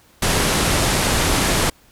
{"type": "low-pass noise", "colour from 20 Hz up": "pink", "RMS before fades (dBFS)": -18, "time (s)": [0.22, 1.7], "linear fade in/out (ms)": 5, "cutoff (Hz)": 12000, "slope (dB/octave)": 48, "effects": ["pink hiss -53 dBFS RMS until 1.91 s"]}